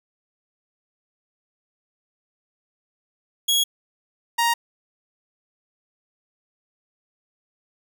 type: tone pair in turn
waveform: sawtooth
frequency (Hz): 3322 / 936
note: G#7 / A#5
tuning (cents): 0 / +7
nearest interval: octave + minor seventh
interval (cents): 2193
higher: first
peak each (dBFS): -14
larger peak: neither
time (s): 3.48-3.64 / 4.38-4.54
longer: neither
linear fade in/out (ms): 10
effects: none